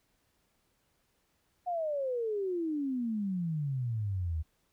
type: exponential sweep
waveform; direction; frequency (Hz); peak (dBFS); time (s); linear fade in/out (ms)
sine; down; 731 to 76; -30; 1.66-4.43; 20
effects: pink hiss -74 dBFS RMS until 4.72 s